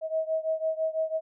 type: beating tone pair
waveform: sine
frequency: 636 / 642 Hz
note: D#5 / E5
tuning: +38 / -46 cents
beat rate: 6 Hz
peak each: -28 / -30 dBFS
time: 0.01-1.21 s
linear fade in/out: 50 ms
effects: none